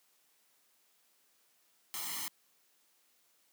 white noise with comb filter, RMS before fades -39 dBFS, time 1.94-2.28 s, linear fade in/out 0 ms, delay 0.96 ms, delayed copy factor +0.9, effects white hiss -71 dBFS RMS until 3.52 s + high-pass 200 Hz 12 dB/octave

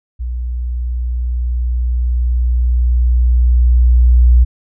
sine tone with level ramp, 60.7 Hz, B1, 29 cents flat, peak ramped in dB -18 to -4 dBFS, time 0.19-4.45 s, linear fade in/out 20 ms, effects none

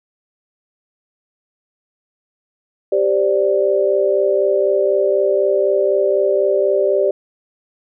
sine chord, G suspended fourth, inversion none, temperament equal, 392 / 523.3 / 587.3 Hz, G4 / C5 / D5, 0 / 0 / 0 cents, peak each -16 / -20 / -16 dBFS, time 2.92-7.11 s, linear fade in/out 5 ms, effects none

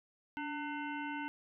harmonic tone with a mistuned harmonic, 300 Hz, D4, 37 cents sharp, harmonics 1 / 3 / 5 / 7 / 9 / 10, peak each -41 / -42 / -44 / -48 / -50 / -56 dBFS, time 0.37-1.28 s, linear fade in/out 0 ms, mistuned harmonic 1, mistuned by -66 cents, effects none

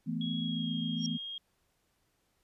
sine chord, E suspended fourth, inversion none, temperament just, 164.81 / 219.8 / 247.2 Hz, E3 / A3 / B3, 0 / -2 / +2 cents, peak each -36 dBFS, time 0.06-1.18 s, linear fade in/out 20 ms
sine tone with pitch glide, 3322 to 3248 Hz, G#7 to G#7, 0 to -39 cents, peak -38 dBFS, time 0.21-1.38 s, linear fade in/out 2 ms, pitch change -39 cents, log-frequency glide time 0.41-0.73 s
sine tone with exponential growth, 5588 Hz, F8, in tune, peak -30 dBFS, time 0.97-1.06 s, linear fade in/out 1 ms, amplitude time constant 19 ms
effects pink hiss -75 dBFS RMS until 2.43 s + resampled to 32000 Hz

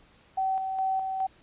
sine tone with tremolo, 764 Hz, G5, 45 cents flat, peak -24 dBFS, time 0.37-1.27 s, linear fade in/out 10 ms, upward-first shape square, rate 2.4 Hz, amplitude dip 40%, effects pink hiss -59 dBFS RMS until 1.42 s + resampled to 8000 Hz

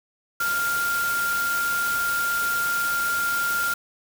sine tone in noise, 1396.9 Hz, F6, in tune, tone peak -22 dBFS, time 0.4-3.74 s, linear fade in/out 5 ms, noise white, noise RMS -31 dBFS, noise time 0.4-3.74 s, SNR +6 dB, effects none

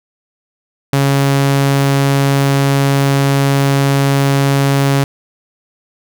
sawtooth tone, 138.59 Hz, C#3, in tune, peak -6 dBFS, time 0.93-5.04 s, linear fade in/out 2 ms, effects none

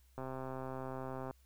click train, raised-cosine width 1 ms, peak -29 dBFS, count 149, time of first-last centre 0.18-1.31 s, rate 131 Hz, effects added 64 Hz sine -63 dBFS peak until 1.45 s + white hiss -73 dBFS RMS until 1.45 s

